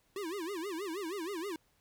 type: tone with vibrato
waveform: square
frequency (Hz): 362.4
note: F#4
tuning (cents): -36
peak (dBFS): -37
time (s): 0.16-1.56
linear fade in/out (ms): 2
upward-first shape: sine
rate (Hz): 6.3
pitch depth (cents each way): 240
effects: pink hiss -72 dBFS RMS until 1.8 s